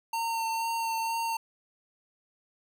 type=tone with vibrato; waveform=square; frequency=910 Hz; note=A#5; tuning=42 cents flat; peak=-29 dBFS; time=0.13-1.37 s; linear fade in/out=5 ms; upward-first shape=sine; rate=2.1 Hz; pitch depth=15 cents each way; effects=none